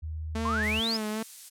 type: tone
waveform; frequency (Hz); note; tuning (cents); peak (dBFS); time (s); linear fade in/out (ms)
sine; 78.7; D#2; +20; -32; 0.02-0.81; 20
type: tone with vibrato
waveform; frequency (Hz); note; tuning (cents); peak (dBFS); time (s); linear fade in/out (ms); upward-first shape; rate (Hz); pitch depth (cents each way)
sawtooth; 220; A3; 0; -26; 0.35-1.23; 5; sine; 2.4; 61
type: exponential sweep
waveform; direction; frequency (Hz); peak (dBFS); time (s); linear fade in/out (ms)
sine; up; 1011 to 5330; -27; 0.45-0.97; 5
type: noise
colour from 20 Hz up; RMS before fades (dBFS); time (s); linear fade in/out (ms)
violet; -38; 0.62-1.5; 20
effects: low-pass 9000 Hz 12 dB/octave